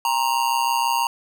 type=tone with amplitude modulation; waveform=square; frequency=932.3 Hz; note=A#5; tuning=in tune; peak=-16 dBFS; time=0.05-1.07 s; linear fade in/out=2 ms; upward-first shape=sine; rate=126 Hz; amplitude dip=75%; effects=none